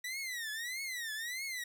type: tone with vibrato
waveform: sawtooth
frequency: 1938 Hz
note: B6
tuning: 33 cents flat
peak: -34 dBFS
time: 0.04-1.64 s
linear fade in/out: 5 ms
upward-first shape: triangle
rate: 1.6 Hz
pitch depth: 230 cents each way
effects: none